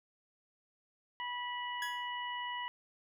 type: harmonic tone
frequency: 978 Hz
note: B5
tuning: 17 cents flat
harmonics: 1 / 2 / 3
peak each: -39 / -42 / -44 dBFS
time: 1.2-2.68 s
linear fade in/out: 0 ms
type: tone with exponential decay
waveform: 40% pulse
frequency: 1679 Hz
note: G#6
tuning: 18 cents sharp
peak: -34 dBFS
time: 1.82-2.09 s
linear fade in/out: 2 ms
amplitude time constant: 58 ms
effects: none